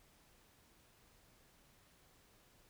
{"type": "silence", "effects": ["pink hiss -68 dBFS RMS until 2.69 s"]}